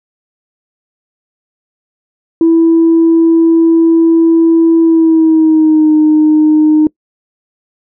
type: tone with pitch glide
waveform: sine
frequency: 329.6 to 307.5 Hz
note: E4 to D#4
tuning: 0 to -20 cents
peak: -3 dBFS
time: 2.41-6.87 s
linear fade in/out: 2 ms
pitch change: -120 cents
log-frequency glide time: 4.81-5.93 s
effects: noise-tail reverb RT60 0.1 s tail -25 dB re dry + tanh soft clip ceiling -1 dBFS